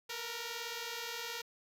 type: beating tone pair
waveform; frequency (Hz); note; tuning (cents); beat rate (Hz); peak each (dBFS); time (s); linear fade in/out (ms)
5% pulse; 457 / 476; A#4 / A#4; -34 / +36; 19; -31 / -30; 0.09-1.42; 10
effects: resampled to 32000 Hz + 10-bit